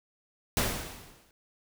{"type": "noise with exponential decay", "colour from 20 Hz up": "pink", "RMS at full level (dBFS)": -25, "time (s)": [0.57, 1.31], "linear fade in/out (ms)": 1, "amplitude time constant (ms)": 160, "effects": []}